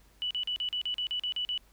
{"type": "tone bursts", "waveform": "sine", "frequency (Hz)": 2961, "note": "F#7", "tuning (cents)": 1, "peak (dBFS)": -29, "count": 11, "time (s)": [0.22, 1.577], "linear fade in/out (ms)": 0, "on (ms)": 87, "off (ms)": 40, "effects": ["added 50 Hz sine -60 dBFS peak until 1.72 s", "pink hiss -64 dBFS RMS until 1.72 s"]}